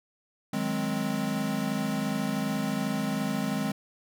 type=chord; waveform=square; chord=Ab dominant seventh; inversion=second; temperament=equal; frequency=155.56 / 185 / 207.7 / 261.6 Hz; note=Eb3 / Gb3 / Ab3 / C4; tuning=0 / 0 / 0 / 0 cents; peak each=-36 / -37 / -31 / -33 dBFS; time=0.53-3.72 s; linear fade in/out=5 ms; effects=none